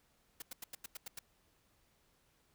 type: noise bursts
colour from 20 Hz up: white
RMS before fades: -45 dBFS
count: 8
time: 0.4-1.191 s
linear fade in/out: 5 ms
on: 21 ms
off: 89 ms
effects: pink hiss -73 dBFS RMS until 2.54 s